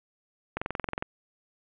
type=click train; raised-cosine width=0.5 ms; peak=-15 dBFS; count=11; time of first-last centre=0.57-1.025 s; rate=22 Hz; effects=resampled to 8000 Hz + 9-bit